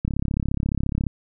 click train, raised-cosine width 5 ms, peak -11 dBFS, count 36, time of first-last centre 0.05-1.067 s, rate 34.4 Hz, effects none

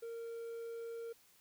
triangle tone, 462.1 Hz, A#4, 15 cents flat, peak -40 dBFS, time 0.02-1.13 s, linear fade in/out 10 ms, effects white hiss -67 dBFS RMS until 1.4 s

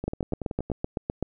two click trains, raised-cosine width 2 ms, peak -13 / -18 dBFS, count 10 / 8, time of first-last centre 0.08-1.226 / 0.04-0.7 s, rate 7.85 / 10.6 Hz, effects none

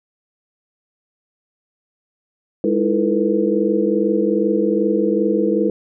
sine tone cluster, 204.7 / 316.8 / 339.3 / 444.1 / 489.5 Hz, G#3 / D#4 / F4 / A4 / B4, -25 / +31 / -50 / +16 / -15 cents, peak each -21 dBFS, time 2.64-5.7 s, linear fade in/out 2 ms, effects none

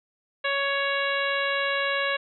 harmonic tone, 557 Hz, C#5, 8 cents sharp, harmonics 1 / 2 / 3 / 4 / 5 / 6 / 7, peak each -29 / -31 / -28 / -32 / -32 / -37 / -36 dBFS, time 0.44-2.17 s, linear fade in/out 10 ms, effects none

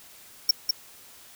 square tone with echo, 5500 Hz, F8, 27 cents flat, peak -15 dBFS, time 0.49-0.51 s, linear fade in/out 5 ms, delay 200 ms, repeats 1, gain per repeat -4 dB, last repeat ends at 0.71 s, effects white hiss -50 dBFS RMS until 1.35 s

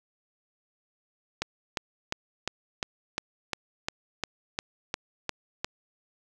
click train, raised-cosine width 0.2 ms, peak -11 dBFS, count 13, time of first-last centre 1.42-5.645 s, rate 2.84 Hz, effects none

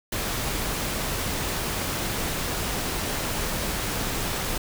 pink noise, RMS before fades -28 dBFS, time 0.12-4.58 s, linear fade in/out 5 ms, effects none

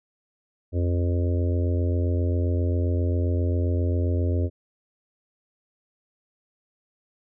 harmonic tone, 87.5 Hz, F2, 4 cents sharp, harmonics 1 / 3 / 4 / 5 / 6 / 7, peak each -21 / -31 / -33 / -35 / -37 / -38 dBFS, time 0.72-4.5 s, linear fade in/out 50 ms, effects none

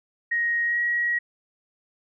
sine tone with pitch glide, 1878 to 1905.3 Hz, A#6 to A#6, +12 to +37 cents, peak -21 dBFS, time 0.31-1.19 s, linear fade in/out 10 ms, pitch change +25 cents, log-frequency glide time 0.64-0.8 s, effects none

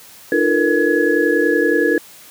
sine tone cluster, 302 / 345.6 / 448.8 / 479.4 / 1687 Hz, D4 / F4 / A4 / A#4 / G#6, +48 / -18 / +34 / +48 / +27 cents, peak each -19 dBFS, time 0.32-1.98 s, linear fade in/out 2 ms, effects white hiss -42 dBFS RMS until 2.3 s + high-pass 80 Hz 12 dB/octave

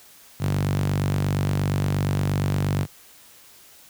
sawtooth tone with high-pass filter, 48.54 Hz, G1, 16 cents flat, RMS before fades -23 dBFS, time 0.39-2.87 s, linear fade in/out 50 ms, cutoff 120 Hz, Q 5.4, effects white hiss -50 dBFS RMS until 3.89 s

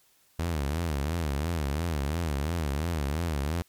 sawtooth tone with vibrato, 77 Hz, D#2, 17 cents flat, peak -23 dBFS, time 0.39-3.62 s, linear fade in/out 0 ms, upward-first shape sine, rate 2.9 Hz, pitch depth 200 cents each way, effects white hiss -64 dBFS RMS until 3.68 s + MP3 96 kbps

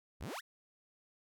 sawtooth exponential sweep, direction up, 46.25 to 2057 Hz, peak -37 dBFS, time 0.2-0.41 s, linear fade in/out 20 ms, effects none

